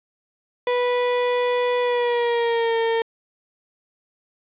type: tone with pitch glide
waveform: 35% pulse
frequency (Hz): 491.4 to 455.9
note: B4 to A#4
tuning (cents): -9 to -39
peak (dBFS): -17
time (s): 0.67-3.02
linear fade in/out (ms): 2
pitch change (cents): -130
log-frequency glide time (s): 1.81-2.77
effects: resampled to 8000 Hz + 8-bit